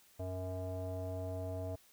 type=tone with low-pass filter; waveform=square; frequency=92.5 Hz; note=F#2; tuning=in tune; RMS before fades=-40 dBFS; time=0.19-1.76 s; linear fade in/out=10 ms; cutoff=640 Hz; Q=5.1; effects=white hiss -65 dBFS RMS until 1.92 s